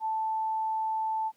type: tone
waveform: sine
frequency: 880 Hz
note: A5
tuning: in tune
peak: -27 dBFS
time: 0-1.32 s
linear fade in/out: 50 ms
effects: pink hiss -68 dBFS RMS until 1.36 s + high-pass 200 Hz 12 dB/octave